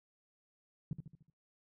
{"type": "tone with echo", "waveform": "sine", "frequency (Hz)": 152.4, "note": "D#3", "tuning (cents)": -36, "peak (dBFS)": -33, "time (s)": [0.91, 0.93], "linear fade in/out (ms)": 2, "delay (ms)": 74, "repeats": 5, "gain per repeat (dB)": -6, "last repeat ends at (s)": 1.3, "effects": ["noise-tail reverb RT60 0.3 s tail -24 dB re dry"]}